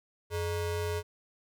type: ring-modulated tone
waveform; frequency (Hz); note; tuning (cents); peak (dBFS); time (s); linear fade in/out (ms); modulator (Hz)
square; 257.4; C4; -28; -28; 0.3-1.03; 50; 167
effects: none